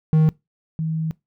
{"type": "tone pair in turn", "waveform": ["triangle", "sine"], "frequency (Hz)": [156.7, 159.72], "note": ["D#3", "D#3"], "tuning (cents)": [13, 46], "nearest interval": "unison", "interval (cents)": 33, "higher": "second", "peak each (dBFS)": [-10, -21], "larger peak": "first", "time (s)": [[0.13, 0.29], [0.79, 1.11]], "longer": "second", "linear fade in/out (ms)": 0, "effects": ["noise-tail reverb RT60 0.2 s tail -22 dB re dry"]}